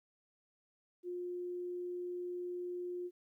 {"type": "tone", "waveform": "sine", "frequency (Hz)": 355.8, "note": "F4", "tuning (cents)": 32, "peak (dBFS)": -38, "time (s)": [1.03, 3.11], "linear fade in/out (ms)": 50, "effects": ["13-bit"]}